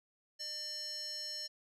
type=tone with band-pass filter; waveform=square; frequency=600 Hz; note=D5; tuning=37 cents sharp; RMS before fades=-42 dBFS; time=0.39-1.48 s; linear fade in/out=20 ms; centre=5300 Hz; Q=5.7; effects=none